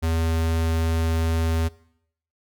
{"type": "tone", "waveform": "square", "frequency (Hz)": 81.7, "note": "E2", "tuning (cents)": -15, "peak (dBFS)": -21, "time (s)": [0.02, 1.69], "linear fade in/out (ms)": 20, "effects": ["noise-tail reverb RT60 0.7 s tail -21 dB re dry"]}